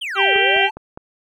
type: exponential two-way sweep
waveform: triangle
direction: down then up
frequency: 3322 to 402.1 to 897 Hz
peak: -22 dBFS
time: 0.01-0.71 s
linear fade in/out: 10 ms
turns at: 0.35 s
type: harmonic tone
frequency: 392 Hz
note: G4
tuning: in tune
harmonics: 1 / 2 / 4 / 5 / 6 / 7 / 8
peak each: -21 / -21 / -21 / -21 / -21 / -21 / -21 dBFS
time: 0.15-0.7 s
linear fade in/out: 50 ms
type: click train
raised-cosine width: 1 ms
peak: -19 dBFS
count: 4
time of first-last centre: 0.36-0.975 s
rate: 4.88 Hz
effects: none